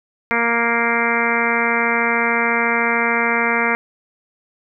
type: harmonic tone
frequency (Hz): 233.5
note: A#3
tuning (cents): +3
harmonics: 1 / 2 / 3 / 4 / 5 / 6 / 7 / 8 / 9 / 10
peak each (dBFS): -25 / -24 / -27 / -24 / -26 / -24 / -25 / -27 / -21 / -25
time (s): 0.31-3.75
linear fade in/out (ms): 0
effects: none